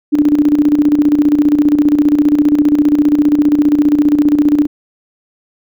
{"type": "tone with tremolo", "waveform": "sine", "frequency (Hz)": 294.8, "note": "D4", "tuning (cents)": 7, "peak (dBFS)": -5, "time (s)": [0.12, 4.67], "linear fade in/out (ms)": 20, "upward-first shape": "square", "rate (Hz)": 15, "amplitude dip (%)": 60, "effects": []}